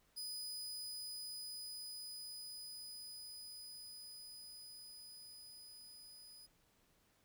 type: tone with level ramp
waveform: sawtooth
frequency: 4978 Hz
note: D#8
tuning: in tune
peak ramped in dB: -40 to -53 dBFS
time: 0.16-6.47 s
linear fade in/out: 20 ms
effects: pink hiss -74 dBFS RMS until 7.24 s